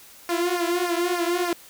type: tone with flanger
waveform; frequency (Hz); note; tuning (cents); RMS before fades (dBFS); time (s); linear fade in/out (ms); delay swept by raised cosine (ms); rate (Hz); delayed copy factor
sawtooth; 349.2; F4; 0; -24; 0.29-1.53; 2; 0.26 to 4.56; 3.4; -1
effects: white hiss -48 dBFS RMS until 1.69 s